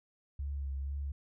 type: tone with vibrato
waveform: sine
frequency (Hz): 69.4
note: C#2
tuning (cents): +3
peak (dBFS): -34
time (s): 0.39-1.12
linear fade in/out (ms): 5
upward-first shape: sine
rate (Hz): 2.1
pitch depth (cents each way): 35
effects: none